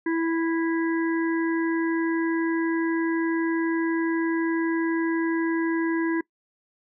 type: harmonic tone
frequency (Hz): 329.6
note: E4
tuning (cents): 0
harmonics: 1 / 3 / 5 / 6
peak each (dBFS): -22 / -35 / -33 / -37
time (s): 0.06-6.21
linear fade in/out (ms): 5
effects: noise-tail reverb RT60 0.1 s tail -22 dB re dry